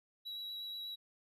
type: tone with vibrato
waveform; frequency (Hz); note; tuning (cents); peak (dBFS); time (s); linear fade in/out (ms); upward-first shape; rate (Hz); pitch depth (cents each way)
triangle; 3896; B7; -24; -40; 0.25-0.96; 20; sine; 8.3; 12
effects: none